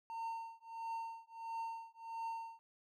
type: tone with tremolo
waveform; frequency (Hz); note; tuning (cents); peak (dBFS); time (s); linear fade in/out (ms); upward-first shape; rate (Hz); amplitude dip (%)
triangle; 911; A#5; -40; -36; 0.1-2.59; 0; triangle; 1.5; 100
effects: none